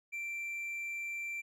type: tone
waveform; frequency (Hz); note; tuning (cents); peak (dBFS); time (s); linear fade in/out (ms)
triangle; 2351; D7; +1; -35; 0.12-1.42; 20
effects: none